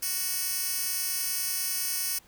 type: tone with high-pass filter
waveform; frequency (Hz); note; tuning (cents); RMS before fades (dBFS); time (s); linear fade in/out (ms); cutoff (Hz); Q
10% pulse; 370.2; F#4; +1; -30; 0.02-2.19; 10; 7400; 0.54
effects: pink hiss -58 dBFS RMS until 2.27 s